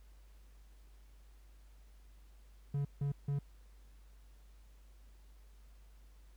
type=tone bursts; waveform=triangle; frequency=141.7 Hz; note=C#3; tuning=38 cents sharp; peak=-30 dBFS; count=3; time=2.74-3.39 s; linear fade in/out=5 ms; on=110 ms; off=160 ms; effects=added 50 Hz sine -56 dBFS peak until 6.36 s + pink hiss -71 dBFS RMS until 6.36 s